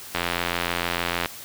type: click train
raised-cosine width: 0.3 ms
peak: -7 dBFS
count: 97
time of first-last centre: 0.15-1.259 s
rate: 86.6 Hz
effects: white hiss -40 dBFS RMS until 1.44 s